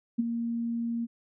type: tone with ADSR envelope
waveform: sine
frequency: 233.1 Hz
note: A#3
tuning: in tune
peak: -20 dBFS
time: 0.18-1.07 s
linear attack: 16 ms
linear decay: 19 ms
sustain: -8 dB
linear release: 32 ms
effects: none